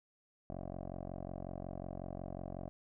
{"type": "tone with low-pass filter", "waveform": "10% pulse", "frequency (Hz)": 45.48, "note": "F#1", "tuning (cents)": -29, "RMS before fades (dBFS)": -44, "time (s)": [0.5, 2.69], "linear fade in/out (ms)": 0, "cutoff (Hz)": 640, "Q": 3, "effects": []}